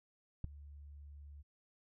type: tone with ADSR envelope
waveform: sine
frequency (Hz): 72.2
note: D2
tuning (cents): -29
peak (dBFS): -28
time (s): 0.44-1.43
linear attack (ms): 3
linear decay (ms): 6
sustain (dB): -22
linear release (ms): 24
effects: none